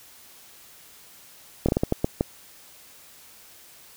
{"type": "slowing click train", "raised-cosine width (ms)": 2, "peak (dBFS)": -7, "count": 8, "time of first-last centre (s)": [1.66, 2.209], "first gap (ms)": 26, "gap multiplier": 1.36, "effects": ["white hiss -50 dBFS RMS until 3.96 s"]}